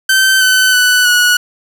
sawtooth tone with pitch steps, 1545 / 1517.6 / 1490.6 / 1464.2 Hz, G6 / F#6 / F#6 / F#6, -26 / +43 / +12 / -19 cents, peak -4 dBFS, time 0.09-1.37 s, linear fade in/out 5 ms, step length 320 ms, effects none

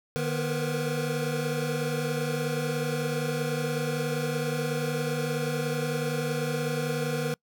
square tone cluster, 151.7 / 242.3 / 463.4 / 480.3 / 511 Hz, D#3 / B3 / A#4 / B4 / C5, -44 / -33 / -10 / -48 / -41 cents, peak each -31 / -36 / -38 / -33 / -38 dBFS, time 0.16-7.34 s, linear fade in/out 0 ms, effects noise-tail reverb RT60 0.1 s tail -26 dB re dry

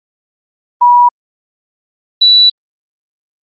sine tone pair in turn, 970 / 3948 Hz, B5 / B7, -31 / -1 cents, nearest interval 2 octaves, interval 2430 cents, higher second, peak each -3 dBFS, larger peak neither, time 0.81-1.09 / 2.21-2.5 s, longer second, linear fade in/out 10 ms, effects Opus 32 kbps

